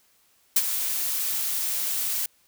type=noise with ADSR envelope; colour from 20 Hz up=blue; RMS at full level=-17 dBFS; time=0.56-2.26 s; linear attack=6 ms; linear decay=43 ms; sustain=-10 dB; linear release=4 ms; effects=white hiss -63 dBFS RMS until 2.47 s